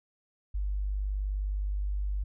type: tone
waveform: sine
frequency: 49.65 Hz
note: G1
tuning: 23 cents sharp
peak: -28 dBFS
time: 0.54-2.24 s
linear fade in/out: 10 ms
effects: none